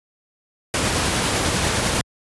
pink noise with tremolo, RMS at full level -19 dBFS, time 0.74-2.01 s, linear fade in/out 0 ms, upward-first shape triangle, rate 10 Hz, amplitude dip 25%, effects high-pass 60 Hz 12 dB/octave + resampled to 24000 Hz

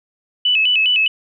sine tone with vibrato, 2778 Hz, F7, 10 cents flat, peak -12 dBFS, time 0.45-1.08 s, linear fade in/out 5 ms, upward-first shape square, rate 4.9 Hz, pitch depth 120 cents each way, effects none

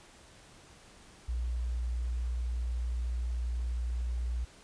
sine tone, 60.1 Hz, B1, 46 cents flat, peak -30 dBFS, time 1.28-4.45 s, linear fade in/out 10 ms, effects pink hiss -56 dBFS RMS until 4.63 s + resampled to 22050 Hz

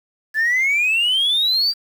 sine exponential sweep, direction up, 1718 to 4758 Hz, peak -13 dBFS, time 0.34-1.74 s, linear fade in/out 50 ms, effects tanh soft clip ceiling -13 dBFS + 7-bit

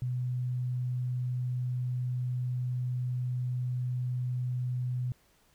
sine tone, 125 Hz, B2, 21 cents sharp, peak -29 dBFS, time 0.02-5.12 s, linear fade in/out 0 ms, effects pink hiss -66 dBFS RMS until 5.54 s

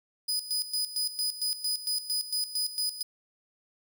sawtooth tone with tremolo, 4978 Hz, D#8, in tune, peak -24 dBFS, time 0.28-3.03 s, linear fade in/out 10 ms, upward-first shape square, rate 4.4 Hz, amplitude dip 75%, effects none

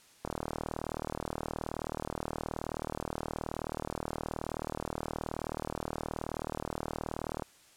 click train, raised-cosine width 1 ms, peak -20 dBFS, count 280, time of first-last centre 0.25-7.422 s, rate 38.9 Hz, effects white hiss -60 dBFS RMS until 7.76 s + low-pass 10000 Hz 12 dB/octave

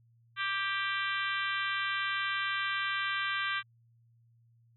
harmonic tone with a mistuned harmonic, 391.4 Hz, G4, 3 cents flat, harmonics 3 / 4 / 5 / 6 / 7 / 8 / 9 / 10, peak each -36 / -34 / -39 / -39 / -43 / -40 / -43 / -47 dBFS, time 0.36-3.63 s, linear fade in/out 50 ms, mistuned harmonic 4, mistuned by +20 cents, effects added 116 Hz sine -62 dBFS peak until 4.76 s

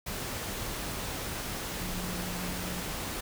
sine tone in noise, 179.7 Hz, F3, 50 cents sharp, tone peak -38 dBFS, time 1.79-2.82 s, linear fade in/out 10 ms, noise pink, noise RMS -36 dBFS, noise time 0.06-3.21 s, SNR -5 dB, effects none

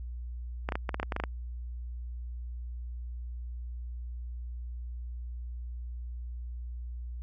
clicks, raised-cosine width 0.5 ms, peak -16 dBFS, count 11, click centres 0.689 / 0.722 / 0.755 / 0.892 / 0.944 / 0.999 / 1.03 / 1.122 / 1.164 / 1.2 / 1.238 s, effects added 60 Hz sine -36 dBFS peak until 7.22 s

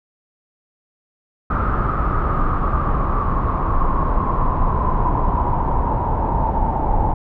brown noise with low-pass filter sweep, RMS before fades -18 dBFS, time 1.5-7.14 s, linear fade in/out 5 ms, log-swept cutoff 1300 to 860 Hz, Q 9.9, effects none

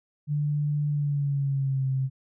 sine tone with pitch glide, 147.4 to 132.84 Hz, D3 to C3, +7 to +27 cents, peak -23 dBFS, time 0.27-2.1 s, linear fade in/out 50 ms, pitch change -180 cents, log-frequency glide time 0.89-1.87 s, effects none

